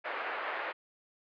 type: band-pass noise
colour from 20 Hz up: white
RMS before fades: -37 dBFS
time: 0.04-0.73 s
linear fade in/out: 20 ms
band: 430 to 2100 Hz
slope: 24 dB/octave
effects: resampled to 11025 Hz